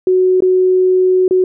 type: tone with dropouts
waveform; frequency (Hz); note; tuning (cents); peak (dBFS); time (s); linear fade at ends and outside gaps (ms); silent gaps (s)
sine; 370; F#4; 0; -8; 0.07-1.44; 2; 0.405-0.422 / 1.28-1.309
effects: none